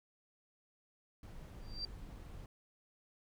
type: noise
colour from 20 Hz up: brown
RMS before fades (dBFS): -49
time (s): 1.23-2.46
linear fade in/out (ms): 2
type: tone with exponential growth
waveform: sine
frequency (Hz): 4699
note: D8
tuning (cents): 0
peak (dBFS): -35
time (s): 1.6-1.85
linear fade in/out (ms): 2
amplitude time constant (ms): 53
effects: none